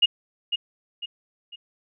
sine tone with echo, 2858 Hz, F7, 39 cents sharp, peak -13 dBFS, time 0.02-0.06 s, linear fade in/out 10 ms, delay 500 ms, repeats 3, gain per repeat -8 dB, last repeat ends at 1.56 s, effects none

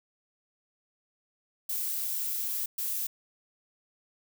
violet noise bursts at uneven times, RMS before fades -32 dBFS, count 2, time 1.69-2.66 / 2.78-3.07 s, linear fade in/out 5 ms, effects none

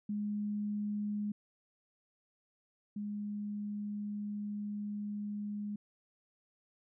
sine tone pair in turn, 207.7 / 206.9 Hz, G#3 / G#3, 0 / -6 cents, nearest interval unison, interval 6 cents, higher first, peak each -33 / -36 dBFS, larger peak first, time 0.09-1.32 / 2.96-5.76 s, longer second, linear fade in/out 5 ms, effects none

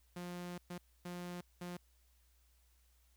sawtooth tone bursts at uneven times, 176.8 Hz, F3, 22 cents sharp, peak -39 dBFS, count 4, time 0.16-0.58 / 0.7-0.78 / 1.05-1.41 / 1.61-1.77 s, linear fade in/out 5 ms, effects added 60 Hz sine -68 dBFS peak until 3.16 s + white hiss -75 dBFS RMS until 3.16 s

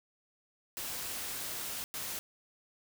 white noise bursts at uneven times, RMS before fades -39 dBFS, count 2, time 0.77-1.84 / 1.94-2.19 s, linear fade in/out 0 ms, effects none

